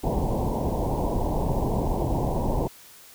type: low-pass noise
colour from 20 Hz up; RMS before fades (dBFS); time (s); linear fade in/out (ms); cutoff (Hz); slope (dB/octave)
pink; -25; 0.03-2.68; 10; 990; 96
effects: white hiss -49 dBFS RMS until 3.14 s